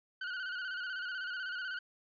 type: tone with vibrato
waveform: 40% pulse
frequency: 1483 Hz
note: F#6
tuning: 4 cents sharp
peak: -36 dBFS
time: 0.21-1.79 s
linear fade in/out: 5 ms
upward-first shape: square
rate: 16 Hz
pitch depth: 52 cents each way
effects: resampled to 11025 Hz